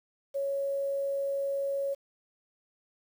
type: tone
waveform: sine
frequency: 554.4 Hz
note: C#5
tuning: in tune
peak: -28 dBFS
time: 0.34-1.95 s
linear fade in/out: 20 ms
effects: 9-bit